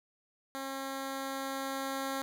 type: tone with level ramp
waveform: 10% pulse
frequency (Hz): 270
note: C#4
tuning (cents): -45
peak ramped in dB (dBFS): -29 to -25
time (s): 0.55-2.22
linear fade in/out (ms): 0
effects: none